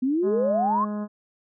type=exponential sweep; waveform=sine; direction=up; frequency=246.9 to 1108.7 Hz; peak=-20 dBFS; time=0.02-0.85 s; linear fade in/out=10 ms
type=harmonic tone; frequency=208.9 Hz; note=G#3; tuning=10 cents sharp; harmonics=1 / 2 / 3 / 4 / 5 / 6 / 7 / 8; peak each=-27 / -40 / -37 / -47 / -42 / -48 / -53 / -55 dBFS; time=0.22-1.08 s; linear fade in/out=50 ms
effects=none